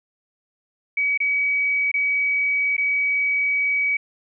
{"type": "tone with dropouts", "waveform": "sine", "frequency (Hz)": 2271, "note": "C#7", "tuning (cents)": 41, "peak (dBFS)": -18, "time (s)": [0.97, 3.97], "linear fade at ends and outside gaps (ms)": 5, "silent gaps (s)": [[1.176, 1.202], [1.916, 1.94], [2.767, 2.779]], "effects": []}